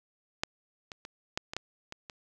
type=clicks; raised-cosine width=0.2 ms; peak=-11 / -24 / -25 / -13 / -20 / -15 / -23 / -25 dBFS; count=8; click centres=0.435 / 0.918 / 1.051 / 1.375 / 1.535 / 1.566 / 1.924 / 2.098 s; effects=none